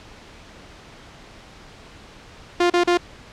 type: tone bursts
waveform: sawtooth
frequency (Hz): 350.9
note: F4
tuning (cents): +8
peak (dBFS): -11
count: 3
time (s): 2.6-2.974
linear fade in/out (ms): 5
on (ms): 100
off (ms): 37
effects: pink hiss -44 dBFS RMS until 3.32 s + low-pass 5000 Hz 12 dB/octave